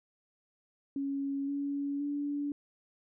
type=tone with pitch steps; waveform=sine; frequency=277.2 / 282.5 / 288 Hz; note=C#4 / C#4 / D4; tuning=0 / +33 / -34 cents; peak=-31 dBFS; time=0.96-2.52 s; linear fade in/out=2 ms; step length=520 ms; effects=none